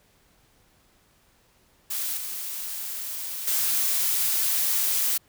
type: noise with level steps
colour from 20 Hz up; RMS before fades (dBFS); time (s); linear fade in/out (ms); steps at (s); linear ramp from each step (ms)
blue; -29 / -33 / -24; 1.9-5.18; 10; 2.17 / 3.47; 5
effects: pink hiss -62 dBFS RMS until 5.28 s